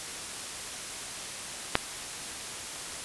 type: click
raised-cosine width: 0.3 ms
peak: -4 dBFS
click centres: 1.754 s
effects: white hiss -38 dBFS RMS until 3.04 s + resampled to 24000 Hz